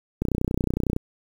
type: click train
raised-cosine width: 3 ms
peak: -10 dBFS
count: 24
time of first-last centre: 0.22-0.964 s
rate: 30.9 Hz
effects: 7-bit

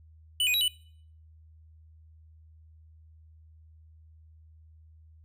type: tone with pitch steps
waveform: square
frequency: 2976 / 2477 / 3879 / 2975 Hz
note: F#7 / D#7 / B7 / F#7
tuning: +9 / -8 / -32 / +9 cents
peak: -24 dBFS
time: 0.4-0.68 s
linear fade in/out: 2 ms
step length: 70 ms
effects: noise-tail reverb RT60 0.6 s tail -24 dB re dry + added 79 Hz sine -52 dBFS peak until 5.24 s

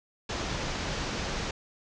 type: low-pass noise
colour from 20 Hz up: pink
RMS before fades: -33 dBFS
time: 0.29-1.51 s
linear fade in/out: 5 ms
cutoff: 6700 Hz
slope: 48 dB/octave
effects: none

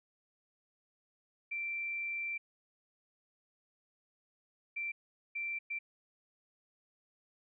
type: tone bursts at uneven times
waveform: sine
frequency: 2349 Hz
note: D7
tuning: in tune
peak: -35 dBFS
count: 4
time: 1.51-2.38 / 4.76-4.92 / 5.35-5.59 / 5.7-5.79 s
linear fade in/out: 10 ms
effects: none

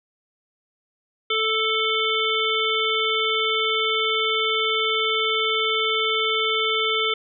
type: harmonic tone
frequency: 440 Hz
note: A4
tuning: in tune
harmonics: 1 / 3 / 5 / 7 / 8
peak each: -26 / -26 / -26 / -26 / -26 dBFS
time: 1.3-7.14 s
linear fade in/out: 5 ms
effects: none

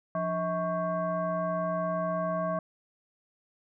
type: tone with frequency modulation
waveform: sine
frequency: 642 Hz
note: E5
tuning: 46 cents flat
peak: -27 dBFS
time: 0.15-2.59 s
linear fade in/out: 2 ms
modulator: 467 Hz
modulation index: 1.1
effects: none

